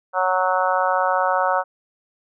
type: harmonic tone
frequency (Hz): 185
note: F#3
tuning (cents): 0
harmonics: 3 / 4 / 5 / 6 / 7 / 8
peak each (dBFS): -23 / -23 / -23 / -26 / -24 / -27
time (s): 0.13-1.64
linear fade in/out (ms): 50
effects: none